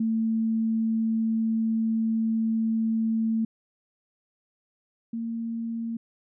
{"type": "tone pair in turn", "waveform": "sine", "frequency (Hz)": [223.7, 229.2], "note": ["A3", "A#3"], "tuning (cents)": [29, -29], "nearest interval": "unison", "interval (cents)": 42, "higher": "second", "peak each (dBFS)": [-22, -28], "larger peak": "first", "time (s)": [[0, 3.45], [5.13, 5.97]], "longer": "first", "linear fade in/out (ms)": 5, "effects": []}